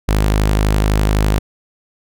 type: tone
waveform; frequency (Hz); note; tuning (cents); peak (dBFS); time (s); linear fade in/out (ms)
sawtooth; 51.91; G#1; 0; -8; 0.08-1.39; 10
effects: none